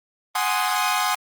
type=chord; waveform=sawtooth; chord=Ab dominant seventh; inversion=third; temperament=equal; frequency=740 / 830.6 / 1046.5 / 1244.5 Hz; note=Gb5 / Ab5 / C6 / Eb6; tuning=0 / 0 / 0 / 0 cents; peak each=-22 dBFS; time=0.35-1.15 s; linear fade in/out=5 ms; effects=Opus 24 kbps